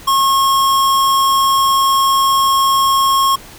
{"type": "tone", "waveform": "square", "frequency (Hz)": 1085, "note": "C#6", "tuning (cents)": -37, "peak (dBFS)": -11, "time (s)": [0.07, 3.36], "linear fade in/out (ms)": 10, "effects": ["pink hiss -37 dBFS RMS until 3.58 s"]}